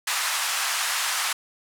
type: band-pass noise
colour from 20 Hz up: pink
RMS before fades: -26 dBFS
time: 0.07-1.33 s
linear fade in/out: 5 ms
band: 950 to 12000 Hz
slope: 24 dB/octave
effects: none